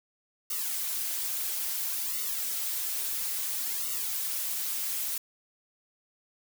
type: noise with flanger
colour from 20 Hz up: blue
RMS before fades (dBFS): -32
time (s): 0.5-5.18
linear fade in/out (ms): 5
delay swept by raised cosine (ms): 1.2 to 6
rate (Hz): 0.59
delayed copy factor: -0.9
effects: none